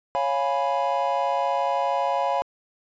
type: chord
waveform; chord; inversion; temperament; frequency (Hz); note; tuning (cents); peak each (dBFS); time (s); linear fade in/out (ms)
triangle; C# dominant seventh; none; equal; 554.4 / 698.5 / 830.6 / 987.8; C#5 / E#5 / G#5 / B5; 0 / 0 / 0 / 0; -25; 0.15-2.42; 0
effects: resampled to 16000 Hz